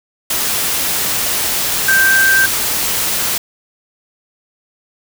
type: tone in noise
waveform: sine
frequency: 1568 Hz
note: G6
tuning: in tune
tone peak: -9 dBFS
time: 1.88-2.46 s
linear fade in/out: 5 ms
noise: white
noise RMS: -17 dBFS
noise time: 0.3-3.38 s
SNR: +5 dB
effects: none